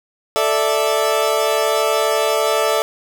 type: chord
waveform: 30% pulse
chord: A suspended fourth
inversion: none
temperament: equal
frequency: 440 / 587.3 / 659.3 Hz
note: A4 / D5 / E5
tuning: 0 / 0 / 0 cents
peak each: -17 dBFS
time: 0.36-2.82 s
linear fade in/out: 0 ms
effects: none